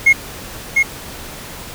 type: tone with echo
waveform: triangle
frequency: 2157 Hz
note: C#7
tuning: 48 cents flat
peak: -3 dBFS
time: 0.06-0.13 s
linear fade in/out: 10 ms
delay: 700 ms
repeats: 1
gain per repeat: -4 dB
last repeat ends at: 0.83 s
effects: tanh soft clip ceiling -1 dBFS + pink hiss -32 dBFS RMS until 1.74 s

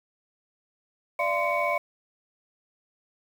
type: tone cluster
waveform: sine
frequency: 589 / 683 / 1034 / 2242 Hz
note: D5 / F5 / C6 / C#7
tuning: +5 / -39 / -21 / +19 cents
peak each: -28 dBFS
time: 1.19-1.78 s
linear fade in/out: 5 ms
effects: tanh soft clip ceiling -15 dBFS + 8-bit

